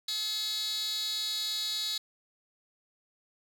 15% pulse tone with high-pass filter, 428.6 Hz, A4, 45 cents flat, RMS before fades -33 dBFS, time 0.08-1.98 s, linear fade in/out 5 ms, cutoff 3900 Hz, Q 4.7, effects none

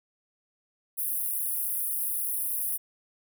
pink high-pass noise, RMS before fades -30 dBFS, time 0.97-2.78 s, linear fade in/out 20 ms, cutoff 9700 Hz, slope 96 dB/octave, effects none

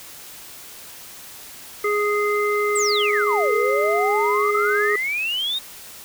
harmonic tone, 415.3 Hz, G#4, in tune, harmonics 1 / 3 / 5, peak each -20 / -24 / -25 dBFS, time 1.84-4.96 s, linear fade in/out 5 ms
sine exponential two-way sweep, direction down then up, 8470 to 440 to 3787 Hz, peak -21 dBFS, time 2.75-5.59 s, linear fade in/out 10 ms, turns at 3.53 s
effects white hiss -40 dBFS RMS until 6.04 s

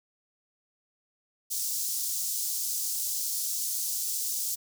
pink high-pass noise, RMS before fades -31 dBFS, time 1.5-4.56 s, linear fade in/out 20 ms, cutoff 5500 Hz, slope 24 dB/octave, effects none

